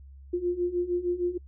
sine beating tone pair, 349.2 / 355.7 Hz, F4 / F4, 0 / +32 cents, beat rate 6.5 Hz, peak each -30 / -27 dBFS, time 0.33-1.38 s, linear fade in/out 10 ms, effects noise-tail reverb RT60 0.1 s tail -26 dB re dry + added 68 Hz sine -45 dBFS peak until 1.47 s

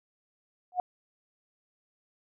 sine tone with exponential growth, 726 Hz, F#5, 33 cents flat, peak -20 dBFS, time 0.72-0.8 s, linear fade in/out 1 ms, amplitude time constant 17 ms, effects none

